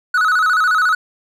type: tone with vibrato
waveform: triangle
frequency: 1371 Hz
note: F6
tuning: 32 cents flat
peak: -10 dBFS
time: 0.14-0.95 s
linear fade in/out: 5 ms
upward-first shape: square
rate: 14 Hz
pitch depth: 120 cents each way
effects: none

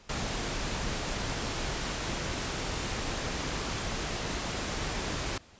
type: noise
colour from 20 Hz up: pink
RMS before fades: -33 dBFS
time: 0.09-5.38 s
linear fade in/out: 5 ms
effects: pink hiss -56 dBFS RMS until 5.59 s + resampled to 16000 Hz

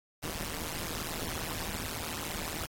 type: noise with amplitude modulation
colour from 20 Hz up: pink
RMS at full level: -33 dBFS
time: 0.22-2.67 s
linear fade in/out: 20 ms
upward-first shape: sine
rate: 159 Hz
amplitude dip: 95%
effects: AAC 48 kbps

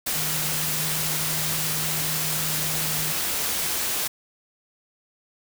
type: tone in noise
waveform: sine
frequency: 155.7 Hz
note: D#3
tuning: 2 cents sharp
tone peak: -33 dBFS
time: 0.15-3.12 s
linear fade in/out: 10 ms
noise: white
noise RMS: -26 dBFS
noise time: 0.06-4.08 s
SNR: -10 dB
effects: none

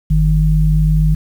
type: tone pair together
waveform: sine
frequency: 49.05 / 155.56 Hz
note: G1 / D#3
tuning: +2 / 0 cents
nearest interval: octave + minor sixth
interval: 1998 cents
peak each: -12 dBFS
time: 0.1-1.15 s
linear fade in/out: 10 ms
effects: 7-bit

